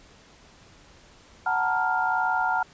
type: tone cluster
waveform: sine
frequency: 743 / 887 / 949 / 1402 Hz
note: F#5 / A5 / A#5 / F6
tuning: +7 / +14 / +31 / +6 cents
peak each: -27 / -27 / -30 / -26 dBFS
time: 1.46-2.63 s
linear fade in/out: 5 ms
effects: pink hiss -53 dBFS RMS until 2.73 s + resampled to 16000 Hz